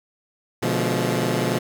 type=chord; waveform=15% pulse; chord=B diminished seventh; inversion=none; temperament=equal with one note detuned; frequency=123.47 / 146.83 / 174.61 / 212.1 Hz; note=B2 / D3 / F3 / Ab3; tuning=0 / 0 / 0 / +37 cents; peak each=-18 / -22 / -19 / -21 dBFS; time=0.62-1.59 s; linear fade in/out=10 ms; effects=none